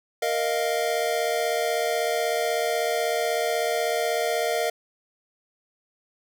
square chord, Bb suspended fourth, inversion none, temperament equal, 466.2 / 622.3 / 698.5 Hz, Bb4 / Eb5 / F5, 0 / 0 / 0 cents, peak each -28 dBFS, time 0.22-4.7 s, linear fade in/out 5 ms, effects none

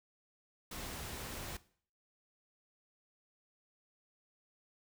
pink noise, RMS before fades -44 dBFS, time 0.71-1.57 s, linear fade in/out 5 ms, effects noise-tail reverb RT60 0.5 s tail -18 dB re dry

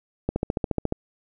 click train, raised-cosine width 2 ms, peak -10 dBFS, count 10, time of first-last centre 0.29-0.924 s, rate 14.2 Hz, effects none

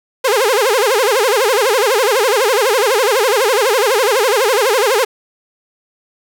sawtooth tone with vibrato, 466.2 Hz, A#4, in tune, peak -7 dBFS, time 0.24-5.05 s, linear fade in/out 10 ms, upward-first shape sine, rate 12 Hz, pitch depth 260 cents each way, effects none

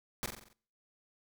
pink noise with echo, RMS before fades -36 dBFS, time 0.23-0.26 s, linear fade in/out 0 ms, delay 45 ms, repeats 6, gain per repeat -5 dB, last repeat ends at 0.53 s, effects noise-tail reverb RT60 0.6 s tail -26 dB re dry

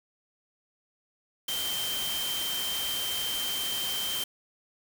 sine tone in noise, 3132 Hz, G7, 2 cents flat, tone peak -31 dBFS, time 1.48-4.24 s, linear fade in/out 5 ms, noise white, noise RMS -34 dBFS, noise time 1.48-4.24 s, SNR 0 dB, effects none

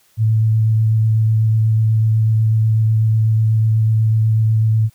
sine tone with vibrato, 110.3 Hz, A2, 5 cents sharp, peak -11 dBFS, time 0.17-4.9 s, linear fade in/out 50 ms, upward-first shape square, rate 8.1 Hz, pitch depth 10 cents each way, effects white hiss -56 dBFS RMS until 4.94 s

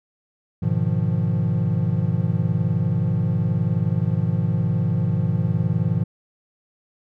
triangle chord, F half-diminished seventh, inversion first, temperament equal, 103.83 / 123.47 / 155.56 / 174.61 Hz, Ab2 / Cb3 / Eb3 / F3, 0 / 0 / 0 / 0 cents, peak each -22 dBFS, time 0.62-6.04 s, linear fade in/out 10 ms, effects none

